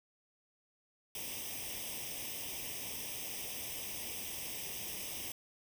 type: noise with comb filter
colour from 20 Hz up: white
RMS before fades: -42 dBFS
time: 1.15-5.32 s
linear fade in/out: 2 ms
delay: 0.35 ms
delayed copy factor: +0.85
effects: none